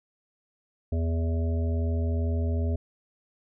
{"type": "harmonic tone", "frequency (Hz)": 82.41, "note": "E2", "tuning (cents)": 0, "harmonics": [1, 3, 5, 7, 8], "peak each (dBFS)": [-24, -34, -38, -41, -42], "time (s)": [0.92, 2.76], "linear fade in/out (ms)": 5, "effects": []}